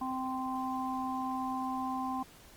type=harmonic tone; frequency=260 Hz; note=C4; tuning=11 cents flat; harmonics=1 / 3 / 4; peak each=-36 / -37 / -37 dBFS; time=0.01-2.23 s; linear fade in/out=5 ms; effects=pink hiss -56 dBFS RMS until 2.56 s + Opus 24 kbps